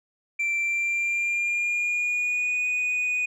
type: tone with pitch glide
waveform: sine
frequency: 2349 to 2477 Hz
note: D7 to D#7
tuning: 0 to -8 cents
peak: -20 dBFS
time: 0.39-3.26 s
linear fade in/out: 10 ms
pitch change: +92 cents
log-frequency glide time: 0.59-2.64 s
effects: tanh soft clip ceiling -22 dBFS